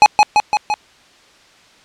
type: tone with echo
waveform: square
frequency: 842 Hz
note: G#5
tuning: 24 cents sharp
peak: -3 dBFS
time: 0.02-0.06 s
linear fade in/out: 0 ms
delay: 170 ms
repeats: 4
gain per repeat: -3 dB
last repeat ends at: 0.74 s
effects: white hiss -48 dBFS RMS until 1.84 s + low-pass 5000 Hz 12 dB/octave